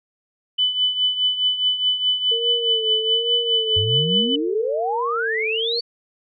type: tone with tremolo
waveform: sine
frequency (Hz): 3000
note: F#7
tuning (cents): +23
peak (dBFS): -14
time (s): 0.58-4.36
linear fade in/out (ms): 10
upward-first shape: triangle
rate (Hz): 4.8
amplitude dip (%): 75
type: tone with vibrato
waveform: sine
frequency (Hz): 455.3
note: A#4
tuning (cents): -41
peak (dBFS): -24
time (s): 2.31-5.8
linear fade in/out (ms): 10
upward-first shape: sine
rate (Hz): 1.2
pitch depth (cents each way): 62
type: exponential sweep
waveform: sine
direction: up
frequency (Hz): 90.7 to 4582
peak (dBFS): -21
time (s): 3.76-5.81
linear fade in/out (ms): 10
effects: none